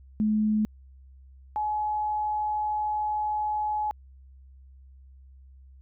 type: tone pair in turn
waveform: sine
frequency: 214.2 / 847.2 Hz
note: A3 / G#5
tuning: -46 / +34 cents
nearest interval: 2 octaves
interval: 2380 cents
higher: second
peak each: -21 / -25 dBFS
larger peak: first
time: 0.2-0.65 / 1.56-3.91 s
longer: second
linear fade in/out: 0 ms
effects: added 66 Hz sine -48 dBFS peak until 5.81 s